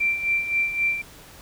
sine tone with tremolo, 2353 Hz, D7, 3 cents sharp, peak -18 dBFS, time 0-1.02 s, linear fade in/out 10 ms, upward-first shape sine, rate 3.8 Hz, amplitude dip 65%, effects pink hiss -46 dBFS RMS until 1.41 s

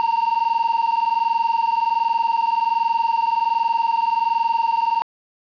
triangle tone pair together, 911 / 932.3 Hz, A#5 / A#5, -40 / 0 cents, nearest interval unison, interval 40 cents, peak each -18 dBFS, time 0-5.02 s, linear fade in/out 0 ms, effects resampled to 11025 Hz + 7-bit

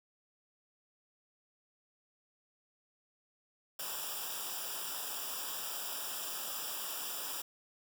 white noise with comb filter, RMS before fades -40 dBFS, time 3.79-7.42 s, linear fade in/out 5 ms, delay 0.47 ms, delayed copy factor -0.95, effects none

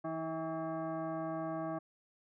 sine tone with frequency modulation, 162.8 Hz, E3, 21 cents flat, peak -35 dBFS, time 0.04-1.79 s, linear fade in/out 10 ms, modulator 484 Hz, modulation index 1.8, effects none

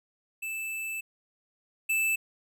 square tone pair in turn, 2637 / 2637 Hz, E7 / E7, 0 / 0 cents, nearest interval unison, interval 0 cents, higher neither, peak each -33 / -25 dBFS, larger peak second, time 0.42-1.01 / 1.89-2.16 s, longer first, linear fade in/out 10 ms, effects none

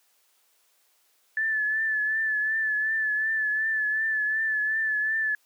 sine tone with vibrato, 1743 Hz, A6, 17 cents flat, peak -23 dBFS, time 1.37-5.35 s, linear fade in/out 2 ms, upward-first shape triangle, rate 2.7 Hz, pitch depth 44 cents each way, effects white hiss -66 dBFS RMS until 5.45 s + high-pass 400 Hz 12 dB/octave

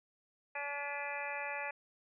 harmonic tone with a mistuned harmonic, 285.9 Hz, D4, 46 cents flat, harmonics 2 / 3 / 4 / 5 / 6 / 7 / 8 / 9, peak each -45 / -43 / -50 / -50 / -44 / -45 / -44 / -48 dBFS, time 0.55-1.71 s, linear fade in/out 5 ms, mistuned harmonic 8, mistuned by +80 cents, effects none

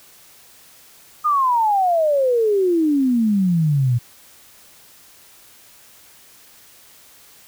sine exponential sweep, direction down, 1244.5 to 116.54 Hz, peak -14 dBFS, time 1.24-3.99 s, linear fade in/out 20 ms, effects white hiss -48 dBFS RMS until 7.47 s

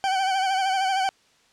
40% pulse tone with vibrato, 766 Hz, G5, 40 cents flat, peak -20 dBFS, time 0.04-1.09 s, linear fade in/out 0 ms, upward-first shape sine, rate 13 Hz, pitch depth 50 cents each way, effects white hiss -60 dBFS RMS until 1.52 s + low-pass 6000 Hz 12 dB/octave

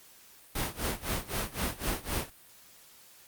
pink noise with tremolo, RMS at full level -30 dBFS, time 0.55-2.3 s, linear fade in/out 5 ms, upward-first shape sine, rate 3.9 Hz, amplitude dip 90%, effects white hiss -56 dBFS RMS until 3.27 s + Opus 48 kbps

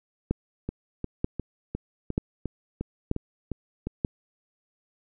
two click trains, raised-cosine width 3 ms, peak -11 / -17 dBFS, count 5 / 10, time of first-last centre 0.31-4.048 / 0.69-3.87 s, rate 1.07 / 2.83 Hz, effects none

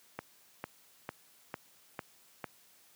click train, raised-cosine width 0.5 ms, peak -22 dBFS, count 6, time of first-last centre 0.19-2.442 s, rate 2.22 Hz, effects white hiss -63 dBFS RMS until 2.95 s + high-pass 100 Hz 12 dB/octave

